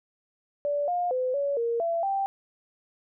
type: tone with pitch steps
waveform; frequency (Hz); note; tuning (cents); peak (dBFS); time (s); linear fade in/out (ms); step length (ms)
sine; 579 / 709 / 509 / 565 / 466.7 / 673 / 784; D5 / F5 / C5 / C#5 / A#4 / E5 / G5; -25 / +26 / -48 / +33 / +2 / +36 / 0; -24; 0.65-2.26; 0; 230
effects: none